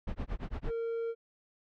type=noise with tremolo; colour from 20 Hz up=brown; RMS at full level=-33 dBFS; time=0.07-0.72 s; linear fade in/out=5 ms; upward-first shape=sine; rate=8.8 Hz; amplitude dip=100%
type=tone; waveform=triangle; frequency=460.1 Hz; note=A#4; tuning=23 cents flat; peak=-30 dBFS; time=0.66-1.15 s; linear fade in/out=50 ms
effects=low-pass 3000 Hz 12 dB/octave